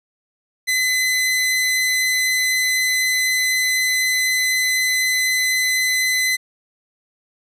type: tone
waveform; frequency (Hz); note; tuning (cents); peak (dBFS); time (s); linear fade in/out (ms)
sawtooth; 2024; B6; +42; -13; 0.67-6.37; 20
effects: resampled to 32000 Hz